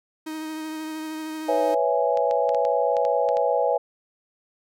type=tone with vibrato; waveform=45% pulse; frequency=313.3 Hz; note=D#4; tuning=12 cents sharp; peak=-30 dBFS; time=0.26-1.75 s; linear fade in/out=10 ms; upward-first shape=triangle; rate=13 Hz; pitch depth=19 cents each way
type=chord; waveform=sine; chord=C# minor seventh; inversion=third; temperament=equal; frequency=493.9 / 554.4 / 659.3 / 830.6 Hz; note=B4 / C#5 / E5 / G#5; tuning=0 / 0 / 0 / 0 cents; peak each=-24 / -24 / -25 / -25 dBFS; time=1.48-3.78 s; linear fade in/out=10 ms
type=clicks; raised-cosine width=0.2 ms; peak=-21 dBFS; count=9; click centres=2.173 / 2.311 / 2.492 / 2.547 / 2.651 / 2.968 / 3.051 / 3.289 / 3.37 s
effects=none